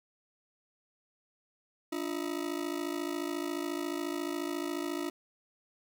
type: ring-modulated tone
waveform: 40% pulse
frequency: 319.9 Hz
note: D#4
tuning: 48 cents sharp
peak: -29 dBFS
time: 1.92-5.1 s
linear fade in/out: 5 ms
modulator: 27.1 Hz
effects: none